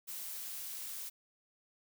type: noise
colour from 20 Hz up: blue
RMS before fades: -43 dBFS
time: 0.07-1.1 s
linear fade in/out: 20 ms
effects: none